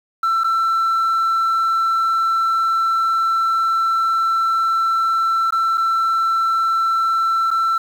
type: tone with dropouts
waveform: sine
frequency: 1339 Hz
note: E6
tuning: 27 cents sharp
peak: -12 dBFS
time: 0.23-7.78 s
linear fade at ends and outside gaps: 5 ms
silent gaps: 0.436-0.443 / 5.507-5.523 / 5.774-5.778 / 7.506-7.512 s
effects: tanh soft clip ceiling -14 dBFS + 7-bit